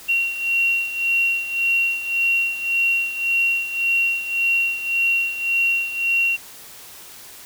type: beating tone pair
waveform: sine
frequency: 2743 / 2744.8 Hz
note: F7 / F7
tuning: -32 / -31 cents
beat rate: 1.8 Hz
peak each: -24 / -19 dBFS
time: 0.08-6.37 s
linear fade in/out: 20 ms
effects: white hiss -41 dBFS RMS until 7.45 s